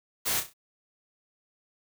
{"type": "noise with echo", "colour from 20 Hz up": "white", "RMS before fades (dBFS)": -28, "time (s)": [0.25, 0.41], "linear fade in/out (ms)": 20, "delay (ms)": 32, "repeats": 4, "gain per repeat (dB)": -8, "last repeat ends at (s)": 0.538, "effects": []}